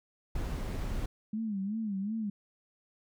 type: noise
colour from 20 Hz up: brown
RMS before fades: -34 dBFS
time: 0.35-1.06 s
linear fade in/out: 5 ms
type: tone with vibrato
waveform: sine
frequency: 207.7 Hz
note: G#3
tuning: in tune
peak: -31 dBFS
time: 1.33-2.3 s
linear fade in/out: 5 ms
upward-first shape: sine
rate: 2.7 Hz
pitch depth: 140 cents each way
effects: none